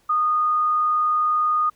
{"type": "tone", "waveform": "sine", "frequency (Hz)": 1231, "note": "D#6", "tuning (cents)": -19, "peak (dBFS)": -17, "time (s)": [0.09, 1.7], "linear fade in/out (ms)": 10, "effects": ["pink hiss -62 dBFS RMS until 1.75 s"]}